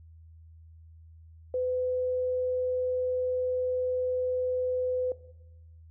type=tone; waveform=sine; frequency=505 Hz; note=B4; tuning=39 cents sharp; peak=-26 dBFS; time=1.54-5.12 s; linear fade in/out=2 ms; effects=noise-tail reverb RT60 0.9 s tail -17 dB re dry + added 81 Hz sine -49 dBFS peak until 5.9 s